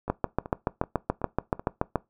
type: two click trains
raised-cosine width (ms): 1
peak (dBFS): -9 / -22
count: 14 / 5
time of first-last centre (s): 0.1-1.957 / 0.08-1.595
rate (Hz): 7 / 2.64
effects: noise-tail reverb RT60 0.2 s tail -21 dB re dry